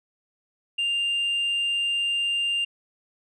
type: tone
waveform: sine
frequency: 2796 Hz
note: F7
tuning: 1 cent sharp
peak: -20 dBFS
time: 0.78-2.65 s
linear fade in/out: 10 ms
effects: tanh soft clip ceiling -21 dBFS